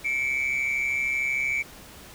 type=tone pair together; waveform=sine; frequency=2184 / 2317 Hz; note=C#7 / D7; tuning=-26 / -24 cents; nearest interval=minor second; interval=102 cents; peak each=-27 / -23 dBFS; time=0.04-1.63 s; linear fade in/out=20 ms; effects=tanh soft clip ceiling -20 dBFS + pink hiss -46 dBFS RMS until 2.14 s